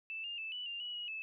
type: tone with pitch steps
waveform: sine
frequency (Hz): 2642 / 2812 / 2633 / 2966 / 2796 / 2930 / 2901 / 2615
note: E7 / F7 / E7 / F#7 / F7 / F#7 / F#7 / E7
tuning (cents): +3 / +11 / -3 / +4 / +1 / -18 / -35 / -15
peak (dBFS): -39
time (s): 0.1-1.22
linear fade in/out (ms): 0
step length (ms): 140
effects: none